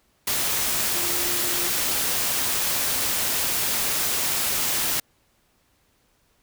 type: tone in noise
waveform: sine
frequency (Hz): 349.2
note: F4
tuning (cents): 0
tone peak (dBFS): -35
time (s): 0.94-1.69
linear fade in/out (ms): 5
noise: white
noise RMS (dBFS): -24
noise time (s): 0.27-5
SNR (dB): -14
effects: pink hiss -65 dBFS RMS until 6.42 s